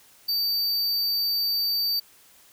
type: tone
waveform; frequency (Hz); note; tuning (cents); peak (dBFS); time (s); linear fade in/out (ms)
square; 4619; D8; -30; -23; 0.28-2; 10
effects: white hiss -55 dBFS RMS until 2.52 s